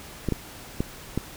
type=clicks; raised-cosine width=3 ms; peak=-11 dBFS; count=4; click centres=0.287 / 0.323 / 0.805 / 1.176 s; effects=pink hiss -43 dBFS RMS until 1.36 s